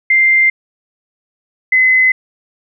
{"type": "tone pair in turn", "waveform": "sine", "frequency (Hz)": [2093, 2036], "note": ["C7", "C7"], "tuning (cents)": [0, -48], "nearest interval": "unison", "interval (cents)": 48, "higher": "first", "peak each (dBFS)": -7, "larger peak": "neither", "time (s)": [[0.1, 0.5], [1.72, 2.12]], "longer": "neither", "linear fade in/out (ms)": 5, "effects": []}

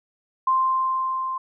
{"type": "tone with level ramp", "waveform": "sine", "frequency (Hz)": 1046.5, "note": "C6", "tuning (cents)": 0, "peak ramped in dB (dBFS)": [-16, -25], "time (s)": [0.47, 1.38], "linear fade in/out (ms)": 5, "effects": []}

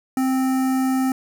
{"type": "tone with notch filter", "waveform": "square", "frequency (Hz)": 261.6, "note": "C4", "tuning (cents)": 0, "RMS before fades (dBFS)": -20, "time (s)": [0.17, 1.12], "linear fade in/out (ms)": 2, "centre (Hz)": 3500, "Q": 0.62, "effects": []}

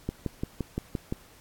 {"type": "click train", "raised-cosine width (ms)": 3, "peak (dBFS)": -16, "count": 7, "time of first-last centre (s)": [0.09, 1.124], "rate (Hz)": 5.8, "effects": ["pink hiss -55 dBFS RMS until 1.4 s", "AAC 64 kbps"]}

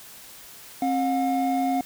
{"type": "tone pair together", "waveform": "triangle", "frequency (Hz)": [267.3, 719], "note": ["C4", "F#5"], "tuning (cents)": [37, -50], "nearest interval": "octave + perfect fourth", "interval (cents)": 1713, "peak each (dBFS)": -22, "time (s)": [0.82, 1.81], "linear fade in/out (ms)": 2, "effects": ["white hiss -45 dBFS RMS until 1.85 s"]}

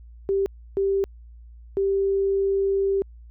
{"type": "tone bursts at uneven times", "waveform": "sine", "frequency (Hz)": 392, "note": "G4", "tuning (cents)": 0, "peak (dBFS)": -19, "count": 3, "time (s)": [[0.29, 0.46], [0.77, 1.04], [1.77, 3.02]], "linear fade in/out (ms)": 0, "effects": ["added 58 Hz sine -42 dBFS peak until 3.3 s"]}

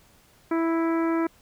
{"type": "harmonic tone", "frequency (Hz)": 329.6, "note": "E4", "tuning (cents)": 0, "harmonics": [1, 2, 3, 4, 5, 6, 7], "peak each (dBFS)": [-22, -33, -33, -34, -40, -42, -43], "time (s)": [0.51, 1.27], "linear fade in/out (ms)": 5, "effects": ["pink hiss -58 dBFS RMS until 1.41 s"]}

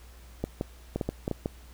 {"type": "clicks", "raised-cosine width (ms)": 2, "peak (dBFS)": -15, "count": 8, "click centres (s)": [0.44, 0.611, 0.96, 1.012, 1.09, 1.279, 1.313, 1.459], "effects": ["added 60 Hz sine -48 dBFS peak until 1.73 s", "pink hiss -56 dBFS RMS until 1.73 s"]}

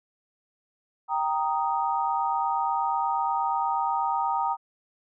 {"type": "chord", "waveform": "sine", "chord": "Eb major", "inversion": "first", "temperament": "equal", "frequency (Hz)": [784, 932.3, 1244.5], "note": ["G5", "Bb5", "Eb6"], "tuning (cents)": [0, 0, 0], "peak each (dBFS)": [-28, -26, -30], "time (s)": [1.08, 4.57], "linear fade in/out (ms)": 50, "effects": []}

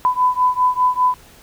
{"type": "beating tone pair", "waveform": "sine", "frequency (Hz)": [1000, 1005], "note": ["B5", "B5"], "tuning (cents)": [21, 30], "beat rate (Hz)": 5, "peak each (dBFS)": [-16, -17], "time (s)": [0.05, 1.14], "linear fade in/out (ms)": 0, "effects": ["pink hiss -46 dBFS RMS until 1.42 s"]}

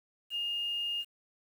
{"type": "tone with quantisation", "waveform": "sine", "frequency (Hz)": 2833, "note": "F7", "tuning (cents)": 24, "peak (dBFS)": -31, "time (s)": [0.3, 1.05], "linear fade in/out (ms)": 50, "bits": 9, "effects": []}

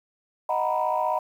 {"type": "chord", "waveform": "sine", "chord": "B major seventh", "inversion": "first", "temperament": "equal", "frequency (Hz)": [622.3, 740, 932.3, 987.8], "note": ["D#5", "F#5", "A#5", "B5"], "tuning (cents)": [0, 0, 0, 0], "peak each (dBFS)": -27, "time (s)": [0.49, 1.19], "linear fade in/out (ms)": 5, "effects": ["tanh soft clip ceiling -14 dBFS", "9-bit"]}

